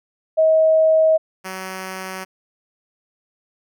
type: tone pair in turn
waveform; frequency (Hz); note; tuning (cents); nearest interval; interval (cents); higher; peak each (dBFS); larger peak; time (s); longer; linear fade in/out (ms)
sine / 5% pulse; 636 / 188.27; D#5 / F#3; +38 / +30; octave + major sixth; 2108; first; -11 / -17; first; 0.37-1.18 / 1.44-2.25; neither; 20
effects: none